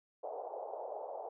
white band-pass noise, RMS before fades -43 dBFS, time 0.23-1.29 s, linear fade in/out 10 ms, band 450 to 820 Hz, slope 48 dB/octave, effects none

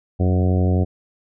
harmonic tone with a mistuned harmonic, 91.7 Hz, F#2, 15 cents flat, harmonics 1 / 2 / 3 / 4 / 5 / 6 / 7 / 8, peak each -16 / -22 / -26 / -28 / -30 / -32 / -33 / -34 dBFS, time 0.19-0.85 s, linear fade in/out 20 ms, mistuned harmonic 1, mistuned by -57 cents, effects none

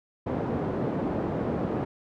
pink band-pass noise, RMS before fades -29 dBFS, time 0.26-1.85 s, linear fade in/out 10 ms, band 140 to 640 Hz, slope 12 dB/octave, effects none

